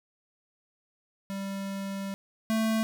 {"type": "tone pair in turn", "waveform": "square", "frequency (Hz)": [196, 221.5], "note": ["G3", "A3"], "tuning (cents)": [0, 12], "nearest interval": "major second", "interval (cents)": 212, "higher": "second", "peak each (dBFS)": [-33, -25], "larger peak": "second", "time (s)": [[1.3, 2.14], [2.5, 2.83]], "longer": "first", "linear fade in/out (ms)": 0, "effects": []}